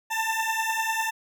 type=beating tone pair; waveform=20% pulse; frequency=887 / 897 Hz; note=A5 / A5; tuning=+14 / +33 cents; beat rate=10 Hz; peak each=-23 dBFS; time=0.1-1.11 s; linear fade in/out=20 ms; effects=none